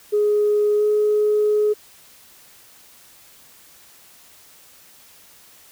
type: tone with pitch glide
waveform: sine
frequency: 417.4 to 421.5 Hz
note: G#4 to G#4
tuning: +9 to +26 cents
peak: -14 dBFS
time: 0.12-1.74 s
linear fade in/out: 20 ms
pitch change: +17 cents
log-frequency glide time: 0.77-0.83 s
effects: tanh soft clip ceiling -10 dBFS + white hiss -49 dBFS RMS until 5.71 s